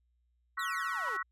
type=chord; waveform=sine; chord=F# dominant seventh; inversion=second; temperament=equal with one note detuned; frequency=1108.7 / 1318.5 / 1480 / 1912.7 Hz; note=C#6 / E6 / F#6 / A#6; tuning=0 / 0 / 0 / +44 cents; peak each=-38 dBFS; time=0.57-1.23 s; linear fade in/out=10 ms
type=exponential sweep; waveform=sawtooth; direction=down; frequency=4186 to 370 Hz; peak=-39 dBFS; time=0.59-1.17 s; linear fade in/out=5 ms
type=tone with exponential growth; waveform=triangle; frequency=987.8 Hz; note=B5; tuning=in tune; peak=-31 dBFS; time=0.97-1.09 s; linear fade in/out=2 ms; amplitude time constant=25 ms
effects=added 60 Hz sine -70 dBFS peak until 1.31 s + resampled to 32000 Hz